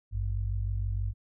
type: tone pair together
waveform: sine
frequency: 52.18 / 98.5 Hz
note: G#1 / G2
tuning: +9 / +9 cents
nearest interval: major seventh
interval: 1100 cents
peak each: -30 / -31 dBFS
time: 0.11-1.14 s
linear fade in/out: 50 ms
effects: none